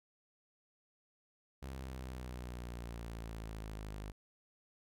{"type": "exponential sweep", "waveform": "sawtooth", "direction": "down", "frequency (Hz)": [67, 51], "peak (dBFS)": -39, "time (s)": [1.62, 4.12], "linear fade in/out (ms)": 10, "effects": []}